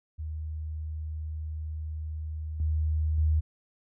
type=tone with level steps; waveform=sine; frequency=77.78 Hz; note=D#2; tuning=in tune; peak=-32 / -24 / -21 dBFS; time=0.18-3.41 s; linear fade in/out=20 ms; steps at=2.6 / 3.18 s; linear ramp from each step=2 ms; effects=none